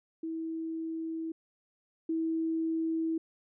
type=tone pair in turn; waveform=sine; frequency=324.5 / 324.5 Hz; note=E4 / E4; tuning=-27 / -27 cents; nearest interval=unison; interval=0 cents; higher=neither; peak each=-33 / -28 dBFS; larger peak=second; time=0.23-1.32 / 2.09-3.18 s; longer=neither; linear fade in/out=5 ms; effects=none